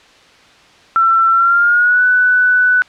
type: tone with pitch glide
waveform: sine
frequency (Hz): 1344 to 1491.3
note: E6 to F#6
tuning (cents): +33 to +13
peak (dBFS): -8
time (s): 0.96-2.82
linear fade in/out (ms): 0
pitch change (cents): +180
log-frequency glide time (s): 1.32-2.04
effects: white hiss -45 dBFS RMS until 2.88 s + low-pass 4000 Hz 12 dB/octave